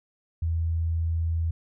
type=tone; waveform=sine; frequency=82.41 Hz; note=E2; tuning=in tune; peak=-23 dBFS; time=0.42-1.51 s; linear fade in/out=5 ms; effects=none